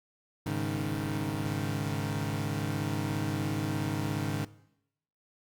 25% pulse chord, Ab suspended fourth, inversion none, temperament equal, 103.83 / 138.59 / 155.56 Hz, Ab2 / Db3 / Eb3, 0 / 0 / 0 cents, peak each -31 dBFS, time 0.46-4.45 s, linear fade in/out 5 ms, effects noise-tail reverb RT60 0.8 s tail -19 dB re dry + Opus 48 kbps

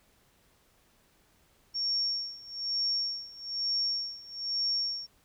sine tone with tremolo, 5510 Hz, F8, 24 cents flat, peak -26 dBFS, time 1.74-5.07 s, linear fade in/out 20 ms, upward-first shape sine, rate 1.1 Hz, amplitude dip 90%, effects pink hiss -66 dBFS RMS until 5.24 s

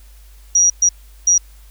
sine tone bursts at uneven times, 5760 Hz, F#8, 47 cents flat, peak -9 dBFS, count 3, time 0.55-0.7 / 0.82-0.89 / 1.27-1.38 s, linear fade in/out 5 ms, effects added 50 Hz sine -40 dBFS peak until 1.7 s + white hiss -52 dBFS RMS until 1.7 s

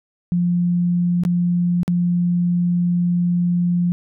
sine tone with dropouts, 175.3 Hz, F3, 7 cents sharp, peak -15 dBFS, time 0.32-3.92 s, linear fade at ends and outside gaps 0 ms, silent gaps 1.236-1.251 / 1.832-1.879 s, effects none

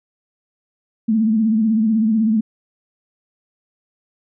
sine tone with vibrato, 220 Hz, A3, in tune, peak -13 dBFS, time 1.08-2.41 s, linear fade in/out 10 ms, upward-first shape sine, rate 16 Hz, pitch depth 73 cents each way, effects none

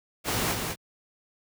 pink noise with echo, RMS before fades -27 dBFS, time 0.24-0.56 s, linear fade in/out 50 ms, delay 200 ms, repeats 1, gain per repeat -4 dB, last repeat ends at 0.76 s, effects high-pass 60 Hz 12 dB/octave

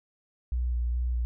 sine tone with vibrato, 60.4 Hz, B1, 38 cents flat, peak -25 dBFS, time 0.52-1.25 s, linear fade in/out 0 ms, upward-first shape square, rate 2.4 Hz, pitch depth 20 cents each way, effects none

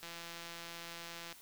click train, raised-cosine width 0.2 ms, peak -29 dBFS, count 220, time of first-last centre 0.03-1.326 s, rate 169 Hz, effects white hiss -57 dBFS RMS until 1.41 s

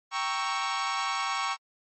sawtooth chord, G diminished seventh, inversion none, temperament equal, 784 / 932.3 / 1108.7 / 1318.5 Hz, G5 / Bb5 / Db6 / Fb6, 0 / 0 / 0 / 0 cents, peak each -31 / -32 / -26 / -32 dBFS, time 0.11-1.57 s, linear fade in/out 50 ms, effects low-pass 8000 Hz 12 dB/octave + MP3 32 kbps

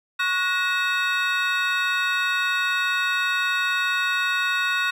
triangle tone cluster, 1109 / 1461 / 1886 / 2605 / 3748 Hz, C#6 / F#6 / A#6 / E7 / A#7, 0 / -22 / +20 / -21 / +9 cents, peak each -27 / -22 / -28 / -26 / -28 dBFS, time 0.19-4.91 s, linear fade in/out 10 ms, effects none

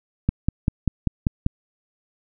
click train, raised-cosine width 5 ms, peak -6 dBFS, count 7, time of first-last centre 0.29-1.464 s, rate 5.11 Hz, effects none

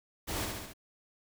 pink noise with echo, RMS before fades -36 dBFS, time 0.27-0.46 s, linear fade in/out 20 ms, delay 69 ms, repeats 4, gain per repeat -3 dB, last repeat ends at 0.736 s, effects none

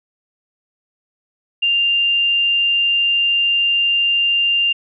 sine tone, 2793 Hz, F7, 1 cent flat, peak -13 dBFS, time 1.62-4.73 s, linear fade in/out 10 ms, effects none

